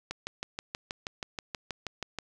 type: click train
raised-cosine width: 0.2 ms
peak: -17 dBFS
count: 14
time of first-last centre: 0.11-2.187 s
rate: 6.26 Hz
effects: none